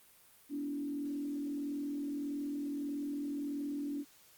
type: tone with frequency modulation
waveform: sine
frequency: 286.9 Hz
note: D4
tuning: 40 cents flat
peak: -35 dBFS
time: 0.49-4.05 s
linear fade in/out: 50 ms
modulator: 41.6 Hz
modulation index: 0.6
effects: white hiss -62 dBFS RMS until 4.37 s + Opus 32 kbps